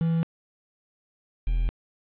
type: tone pair in turn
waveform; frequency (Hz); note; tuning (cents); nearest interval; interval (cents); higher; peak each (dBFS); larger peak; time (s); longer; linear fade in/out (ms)
triangle; 164.81 / 41.72; E3 / E1; 0 / +22; 2 octaves; 2378; first; -19; neither; 0.01-0.23 / 1.47-1.69; neither; 0
effects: resampled to 8000 Hz + 8-bit